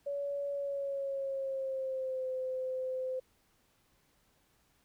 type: tone with pitch glide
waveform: sine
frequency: 566 to 516 Hz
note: C#5 to C5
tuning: +36 to -24 cents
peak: -33 dBFS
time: 0.06-3.2 s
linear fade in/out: 10 ms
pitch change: -160 cents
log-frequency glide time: 0.51-2.27 s
effects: pink hiss -71 dBFS RMS until 4.84 s